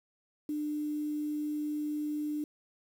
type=tone with quantisation; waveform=sine; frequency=299.3 Hz; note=D4; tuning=33 cents sharp; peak=-31 dBFS; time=0.49-2.44 s; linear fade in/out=2 ms; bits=9; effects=none